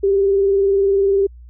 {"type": "tone with vibrato", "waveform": "sine", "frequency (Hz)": 394.2, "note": "G4", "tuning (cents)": 10, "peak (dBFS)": -12, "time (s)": [0.03, 1.27], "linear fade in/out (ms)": 10, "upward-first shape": "triangle", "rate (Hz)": 20, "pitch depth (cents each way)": 47, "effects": ["added 60 Hz sine -37 dBFS peak until 1.49 s"]}